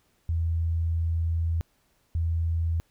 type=tone pair in turn; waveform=sine; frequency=82.7 / 82.7 Hz; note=E2 / E2; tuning=+6 / +6 cents; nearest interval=unison; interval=0 cents; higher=neither; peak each=-23 dBFS; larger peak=neither; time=0.29-1.61 / 2.15-2.8 s; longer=first; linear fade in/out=0 ms; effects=pink hiss -68 dBFS RMS until 2.9 s